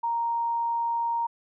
sine tone, 932.3 Hz, A#5, in tune, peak -24 dBFS, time 0.03-1.27 s, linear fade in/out 10 ms, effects none

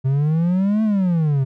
triangle exponential two-way sweep, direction up then down, 130 to 222.1 to 130 Hz, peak -13 dBFS, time 0.04-1.45 s, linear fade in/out 20 ms, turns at 0.83 s, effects none

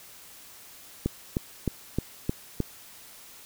click train, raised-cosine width 3 ms, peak -12 dBFS, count 6, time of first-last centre 1.06-2.603 s, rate 3.24 Hz, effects white hiss -49 dBFS RMS until 3.45 s

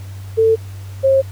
sine tone pair in turn, 446 / 537 Hz, A4 / C5, +23 / +45 cents, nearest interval minor third, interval 322 cents, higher second, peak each -9 dBFS, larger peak neither, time 0.37-0.56 / 1.03-1.22 s, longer neither, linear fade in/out 20 ms, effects added 97 Hz sine -28 dBFS peak until 1.31 s + pink hiss -44 dBFS RMS until 1.31 s

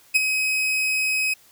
40% pulse tone with ADSR envelope, 2536 Hz, D#7, 32 cents sharp, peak -11 dBFS, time 0.14-1.34 s, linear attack 20 ms, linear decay 21 ms, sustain -8 dB, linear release 9 ms, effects white hiss -54 dBFS RMS until 1.51 s

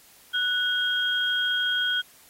sine tone pair together, 1480 / 3247 Hz, F#6 / G#7, 0 / -40 cents, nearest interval octave + major second, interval 1360 cents, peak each -25 dBFS, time 0.33-2.02 s, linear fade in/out 20 ms, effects white hiss -54 dBFS RMS until 2.29 s + AAC 48 kbps

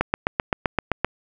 click train, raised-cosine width 0.5 ms, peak -4 dBFS, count 9, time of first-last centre 0.01-1.046 s, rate 7.72 Hz, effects none

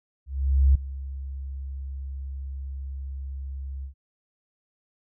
sine tone with ADSR envelope, 67.7 Hz, C#2, 40 cents flat, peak -13 dBFS, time 0.26-3.94 s, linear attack 490 ms, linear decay 6 ms, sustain -18 dB, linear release 100 ms, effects none

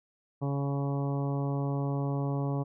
harmonic tone, 140 Hz, C#3, 18 cents sharp, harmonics 1 / 2 / 3 / 4 / 5 / 6 / 7 / 8, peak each -29 / -35 / -39 / -41 / -43 / -45 / -46 / -47 dBFS, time 0.41-2.64 s, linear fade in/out 20 ms, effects none

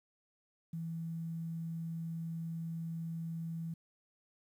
sine tone with quantisation, 164.81 Hz, E3, in tune, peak -37 dBFS, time 0.73-3.74 s, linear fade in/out 5 ms, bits 11, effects none

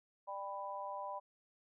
harmonic tone, 198 Hz, G3, 18 cents sharp, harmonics 3 / 4 / 5, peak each -46 / -46 / -43 dBFS, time 0.27-1.2 s, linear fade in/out 20 ms, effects none

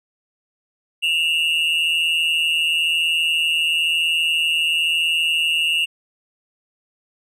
triangle tone pair together, 2706 / 2867 Hz, E7 / F7, +45 / +45 cents, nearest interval minor second, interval 100 cents, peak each -18 dBFS, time 1.02-5.86 s, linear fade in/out 20 ms, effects none

